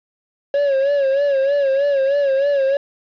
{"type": "tone with vibrato", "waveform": "triangle", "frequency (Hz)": 554.4, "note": "C#5", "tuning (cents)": 0, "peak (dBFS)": -12, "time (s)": [0.54, 2.77], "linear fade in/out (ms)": 2, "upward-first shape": "sine", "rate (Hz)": 3.2, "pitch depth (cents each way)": 67, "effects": ["resampled to 11025 Hz", "7-bit"]}